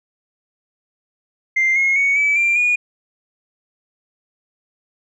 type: tone with pitch steps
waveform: sine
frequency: 2093 / 2159 / 2228 / 2298 / 2371 / 2446 Hz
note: C7 / C#7 / C#7 / D7 / D7 / D#7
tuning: 0 / -46 / +8 / -38 / +16 / -30 cents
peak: -12 dBFS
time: 1.56-2.76 s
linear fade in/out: 10 ms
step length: 200 ms
effects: tanh soft clip ceiling -10 dBFS